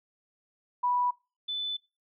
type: tone pair in turn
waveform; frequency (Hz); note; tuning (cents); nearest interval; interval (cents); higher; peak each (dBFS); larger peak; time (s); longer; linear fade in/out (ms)
sine; 983 / 3503; B5 / A7; -8 / -8; octave + minor seventh; 2200; second; -24 / -30; first; 0.83-1.11 / 1.48-1.77; second; 10
effects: noise-tail reverb RT60 0.3 s tail -23 dB re dry